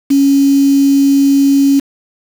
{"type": "tone with quantisation", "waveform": "sine", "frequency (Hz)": 277.2, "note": "C#4", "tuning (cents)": 0, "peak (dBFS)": -6, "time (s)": [0.1, 1.8], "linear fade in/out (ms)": 10, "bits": 4, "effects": []}